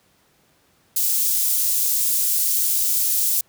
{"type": "high-pass noise", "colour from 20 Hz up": "white", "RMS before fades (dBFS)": -20, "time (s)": [0.96, 3.41], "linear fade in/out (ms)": 5, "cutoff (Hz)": 7000, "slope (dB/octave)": 12, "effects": ["pink hiss -60 dBFS RMS until 3.48 s", "high-pass 80 Hz 12 dB/octave"]}